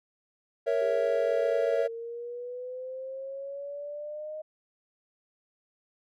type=chord; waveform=triangle; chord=A# diminished; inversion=none; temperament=equal; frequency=466.2 / 554.4 / 659.3 Hz; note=A#4 / C#5 / E5; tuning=0 / 0 / 0 cents; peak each=-26 / -26 / -28 dBFS; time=0.66-1.88 s; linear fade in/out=20 ms
type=exponential sweep; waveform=sine; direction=up; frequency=400.5 to 622.3 Hz; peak=-35 dBFS; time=0.81-4.42 s; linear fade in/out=10 ms
effects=none